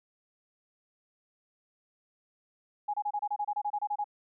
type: tone bursts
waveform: sine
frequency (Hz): 830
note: G#5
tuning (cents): -1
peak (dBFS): -28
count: 14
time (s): 2.88-4.043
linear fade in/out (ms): 10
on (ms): 58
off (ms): 27
effects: none